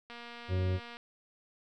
click train, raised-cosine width 0.3 ms, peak -31 dBFS, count 207, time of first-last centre 0.1-0.969 s, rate 237 Hz
harmonic tone, 92.5 Hz, F#2, in tune, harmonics 1 / 2 / 3 / 4 / 5 / 6, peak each -28 / -42 / -46 / -39 / -52 / -43 dBFS, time 0.48-0.8 s, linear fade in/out 50 ms
effects none

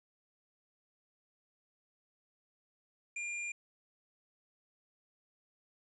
sine tone with hard clipping, 2400 Hz, D7, 37 cents sharp, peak -38 dBFS, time 3.16-3.52 s, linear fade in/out 5 ms, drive 16 dB, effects resampled to 24000 Hz

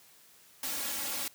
white noise with comb filter, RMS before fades -35 dBFS, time 0.63-1.28 s, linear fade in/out 2 ms, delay 3.6 ms, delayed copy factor +1, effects white hiss -59 dBFS RMS until 1.34 s + high-pass 80 Hz 12 dB/octave

